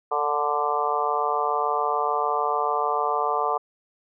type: harmonic tone with a mistuned harmonic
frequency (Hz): 146.83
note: D3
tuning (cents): 0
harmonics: 3 / 4 / 5 / 6 / 7 / 8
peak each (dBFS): -29 / -32 / -27 / -29 / -28 / -27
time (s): 0.11-3.58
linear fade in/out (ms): 10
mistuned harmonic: 3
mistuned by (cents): +20
effects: none